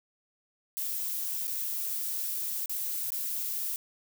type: noise with dropouts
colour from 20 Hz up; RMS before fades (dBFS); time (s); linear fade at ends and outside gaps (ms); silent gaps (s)
violet; -33; 0.77-3.76; 0; 1.471-1.478 / 2.658-2.695 / 3.104-3.12
effects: none